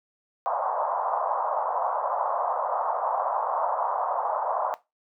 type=band-pass noise; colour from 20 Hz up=white; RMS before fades=-27 dBFS; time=0.46-4.74 s; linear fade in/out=0 ms; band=580 to 1100 Hz; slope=48 dB/octave; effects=noise-tail reverb RT60 0.2 s tail -17 dB re dry